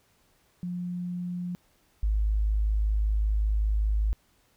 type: tone pair in turn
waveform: sine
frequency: 177.5 / 52.59 Hz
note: F3 / G#1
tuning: +28 / +22 cents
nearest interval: octave + major sixth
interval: 2106 cents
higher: first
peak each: -30 / -22 dBFS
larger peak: second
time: 0.63-1.55 / 2.03-4.13 s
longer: second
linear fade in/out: 0 ms
effects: pink hiss -66 dBFS RMS until 4.56 s

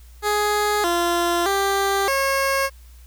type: tone with pitch steps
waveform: 15% pulse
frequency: 417.3 / 345 / 394.2 / 544 Hz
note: G#4 / F4 / G4 / C#5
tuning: +8 / -21 / +10 / -33 cents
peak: -12 dBFS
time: 0.22-2.7 s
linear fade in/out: 50 ms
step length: 620 ms
effects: added 60 Hz sine -42 dBFS peak until 3.06 s + white hiss -55 dBFS RMS until 3.06 s

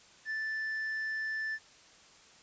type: tone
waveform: triangle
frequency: 1760 Hz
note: A6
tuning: in tune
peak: -31 dBFS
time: 0.25-1.59 s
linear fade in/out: 50 ms
effects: white hiss -58 dBFS RMS until 2.42 s + resampled to 16000 Hz

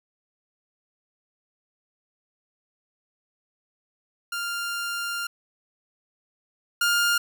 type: tone pair in turn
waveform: sawtooth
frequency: 1396.9 / 1408.2 Hz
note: F6 / F6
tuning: 0 / +14 cents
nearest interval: unison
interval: 14 cents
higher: second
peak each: -24 / -16 dBFS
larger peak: second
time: 4.32-5.27 / 6.81-7.18 s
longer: first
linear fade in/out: 5 ms
effects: none

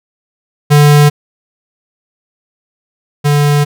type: tone pair in turn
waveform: square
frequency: 146.83 / 145.82 Hz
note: D3 / D3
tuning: 0 / -12 cents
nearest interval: unison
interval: 12 cents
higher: first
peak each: -4 / -8 dBFS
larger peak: first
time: 0.7-1.1 / 3.24-3.65 s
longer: second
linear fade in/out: 20 ms
effects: none

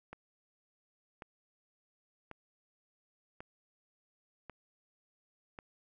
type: click train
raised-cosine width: 0.5 ms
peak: -30 dBFS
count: 6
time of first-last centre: 0.13-5.589 s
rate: 0.916 Hz
effects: none

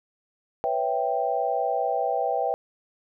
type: chord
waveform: sine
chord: C# half-diminished seventh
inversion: third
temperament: equal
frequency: 493.9 / 554.4 / 659.3 / 784 Hz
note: B4 / C#5 / E5 / G5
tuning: 0 / 0 / 0 / 0 cents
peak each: -29 / -31 / -28 / -26 dBFS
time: 0.64-2.54 s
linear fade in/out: 0 ms
effects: none

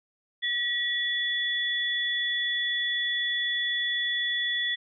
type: tone pair together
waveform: sine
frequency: 1924 / 3428 Hz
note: B6 / A7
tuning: -46 / -46 cents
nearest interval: minor seventh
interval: 1000 cents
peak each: -28 dBFS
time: 0.42-4.76 s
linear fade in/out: 20 ms
effects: none

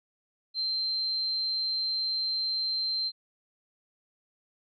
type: tone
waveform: sine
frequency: 4131 Hz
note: C8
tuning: 23 cents flat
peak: -27 dBFS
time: 0.54-3.12 s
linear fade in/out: 50 ms
effects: none

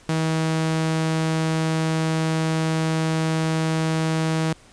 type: tone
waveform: sawtooth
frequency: 160 Hz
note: D#3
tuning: 49 cents sharp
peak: -16 dBFS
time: 0.09-4.53 s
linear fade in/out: 2 ms
effects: pink hiss -51 dBFS RMS until 4.72 s + resampled to 22050 Hz

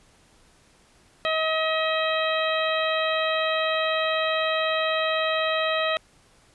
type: harmonic tone with a mistuned harmonic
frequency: 636 Hz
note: D#5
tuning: 38 cents sharp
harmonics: 1 / 2 / 3 / 4 / 5 / 6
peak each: -25 / -28 / -30 / -31 / -32 / -33 dBFS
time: 1.25-5.97 s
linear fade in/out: 0 ms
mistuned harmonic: 6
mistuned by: +17 cents
effects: pink hiss -58 dBFS RMS until 6.54 s + resampled to 24000 Hz

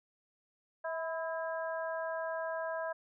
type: harmonic tone with a mistuned harmonic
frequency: 324.2 Hz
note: E4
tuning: 29 cents flat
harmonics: 2 / 3 / 4 / 5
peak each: -36 / -41 / -47 / -42 dBFS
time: 0.84-2.93 s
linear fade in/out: 10 ms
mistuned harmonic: 3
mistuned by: +42 cents
effects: none

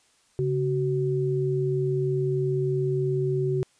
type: tone pair together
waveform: sine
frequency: 138.4 / 375.1 Hz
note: C#3 / F#4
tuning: -2 / +24 cents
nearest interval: octave + perfect fourth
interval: 1726 cents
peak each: -25 dBFS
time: 0.39-3.63 s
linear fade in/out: 0 ms
effects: white hiss -63 dBFS RMS until 3.79 s + resampled to 22050 Hz

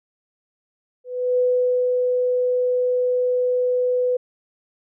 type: tone with ADSR envelope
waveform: sine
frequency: 498.5 Hz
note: B4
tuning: 16 cents sharp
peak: -15 dBFS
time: 1.04-4.17 s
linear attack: 340 ms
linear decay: 500 ms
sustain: -2 dB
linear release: 8 ms
effects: none

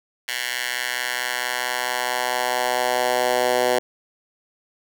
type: tone with high-pass filter sweep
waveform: 10% pulse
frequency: 124.5 Hz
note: B2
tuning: 14 cents sharp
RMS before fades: -23 dBFS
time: 0.28-3.79 s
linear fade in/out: 5 ms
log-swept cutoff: 2100 to 490 Hz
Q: 1.4
effects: none

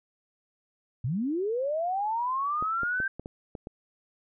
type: linear sweep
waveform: sine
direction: up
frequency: 106.5 to 1583 Hz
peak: -26 dBFS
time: 1.04-3.08 s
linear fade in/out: 5 ms
type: clicks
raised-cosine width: 2 ms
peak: -24 dBFS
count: 7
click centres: 2.625 / 2.833 / 3.002 / 3.196 / 3.259 / 3.552 / 3.671 s
effects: none

